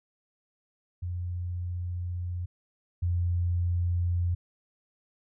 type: tone pair in turn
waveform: sine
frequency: 88.5 / 87.53 Hz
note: F2 / F2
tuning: +23 / +4 cents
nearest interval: unison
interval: 19 cents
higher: first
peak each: -30 / -24 dBFS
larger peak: second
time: 1.02-2.46 / 3.02-4.35 s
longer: first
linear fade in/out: 10 ms
effects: none